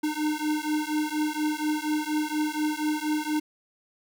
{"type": "beating tone pair", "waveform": "square", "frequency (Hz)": [302.4, 306.6], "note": ["D#4", "D#4"], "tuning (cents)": [-49, -25], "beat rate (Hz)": 4.2, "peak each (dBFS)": -29, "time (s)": [0.03, 3.4], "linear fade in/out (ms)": 10, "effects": []}